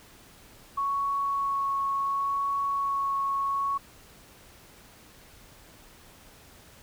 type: tone with vibrato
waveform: sine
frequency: 1108.7 Hz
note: C#6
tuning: in tune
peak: -25 dBFS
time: 0.77-3.78 s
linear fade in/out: 10 ms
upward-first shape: sine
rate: 0.7 Hz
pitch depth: 9 cents each way
effects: pink hiss -53 dBFS RMS until 6.82 s

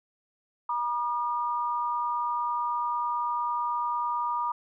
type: tone pair together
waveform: sine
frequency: 959 / 1210 Hz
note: A#5 / D#6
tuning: +49 / -49 cents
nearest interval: major third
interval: 402 cents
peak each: -28 / -30 dBFS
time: 0.69-4.52 s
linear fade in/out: 5 ms
effects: none

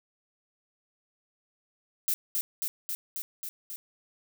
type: noise with echo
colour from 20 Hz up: violet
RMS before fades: -27 dBFS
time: 2.08-2.14 s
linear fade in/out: 0 ms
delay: 270 ms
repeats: 6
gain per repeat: -2 dB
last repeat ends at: 3.76 s
effects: none

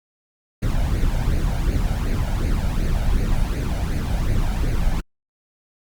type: noise with flanger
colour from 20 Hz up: brown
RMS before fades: -20 dBFS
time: 0.62-5.01 s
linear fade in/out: 10 ms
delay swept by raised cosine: 0.45 to 1.37 ms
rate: 2.7 Hz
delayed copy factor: +0.6
effects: Opus 48 kbps

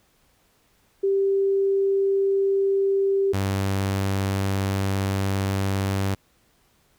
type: tone pair in turn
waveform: sine / sawtooth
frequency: 392 / 97.44 Hz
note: G4 / G2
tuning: 0 / -10 cents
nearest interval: 2 octaves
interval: 2410 cents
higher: first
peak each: -18 dBFS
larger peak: neither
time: 1.03-3.33 / 3.33-6.15 s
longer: second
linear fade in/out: 10 ms
effects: pink hiss -63 dBFS RMS until 6.98 s

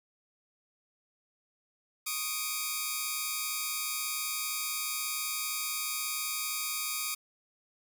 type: tone cluster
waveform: 5% pulse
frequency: 1104 / 1242 / 2347 Hz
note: C#6 / D#6 / D7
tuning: -7 / -3 / -2 cents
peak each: -30 / -23 / -26 dBFS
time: 2.06-7.15 s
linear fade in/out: 10 ms
effects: none

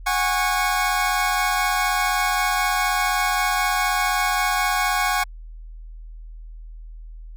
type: tone cluster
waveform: 25% pulse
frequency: 735 / 819 / 1105 Hz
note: F#5 / G#5 / C#6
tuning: -12 / -24 / -6 cents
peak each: -20 dBFS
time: 0.06-5.24 s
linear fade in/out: 10 ms
effects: added 40 Hz sine -35 dBFS peak until 7.36 s

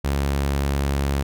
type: tone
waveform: sawtooth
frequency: 69.7 Hz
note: C#2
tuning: 10 cents sharp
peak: -16 dBFS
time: 0.04-1.23 s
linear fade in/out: 10 ms
effects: none

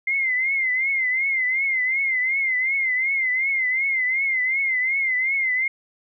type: tone with vibrato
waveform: sine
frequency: 2093 Hz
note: C7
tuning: in tune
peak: -19 dBFS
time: 0.07-5.68 s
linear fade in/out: 5 ms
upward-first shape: triangle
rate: 2.7 Hz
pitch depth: 100 cents each way
effects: none

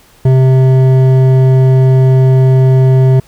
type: tone with hard clipping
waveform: sine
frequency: 130.81 Hz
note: C3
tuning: in tune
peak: -6 dBFS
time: 0.25-3.2 s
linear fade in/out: 5 ms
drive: 10 dB
effects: pink hiss -45 dBFS RMS until 3.27 s

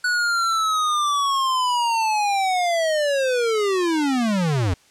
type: linear sweep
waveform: square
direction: down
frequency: 1480 to 82.41 Hz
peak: -19 dBFS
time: 0.04-4.74 s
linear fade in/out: 5 ms
effects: white hiss -55 dBFS RMS until 4.9 s + low-pass 8000 Hz 12 dB/octave

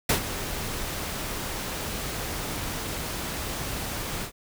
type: noise with ADSR envelope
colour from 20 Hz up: pink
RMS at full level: -20 dBFS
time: 0.09-4.32 s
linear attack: 5 ms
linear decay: 100 ms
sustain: -12 dB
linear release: 91 ms
effects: none

